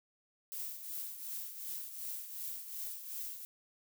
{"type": "noise with tremolo", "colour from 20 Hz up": "violet", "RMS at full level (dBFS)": -40, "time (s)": [0.52, 3.45], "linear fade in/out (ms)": 0, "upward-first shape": "triangle", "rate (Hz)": 2.7, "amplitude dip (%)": 65, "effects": []}